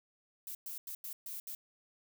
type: noise bursts at uneven times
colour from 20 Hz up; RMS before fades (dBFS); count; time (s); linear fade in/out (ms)
violet; -43; 6; 0.47-0.55 / 0.66-0.78 / 0.87-0.95 / 1.04-1.13 / 1.26-1.4 / 1.47-1.55; 2
effects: none